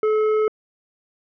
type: tone with hard clipping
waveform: triangle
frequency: 430.9 Hz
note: A4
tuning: 36 cents flat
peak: -18 dBFS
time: 0.03-0.48 s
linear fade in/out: 2 ms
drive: 13 dB
effects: low-pass 2000 Hz 12 dB/octave